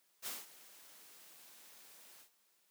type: noise with ADSR envelope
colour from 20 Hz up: white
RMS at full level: -41 dBFS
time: 0.22-2.3 s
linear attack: 45 ms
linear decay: 190 ms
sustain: -18 dB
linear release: 93 ms
effects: white hiss -74 dBFS RMS until 2.7 s + high-pass 200 Hz 12 dB/octave